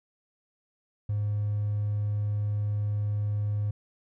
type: tone with hard clipping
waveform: triangle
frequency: 103.83 Hz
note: G#2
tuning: in tune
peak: -26 dBFS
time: 1.09-3.71 s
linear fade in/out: 5 ms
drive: 4 dB
effects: none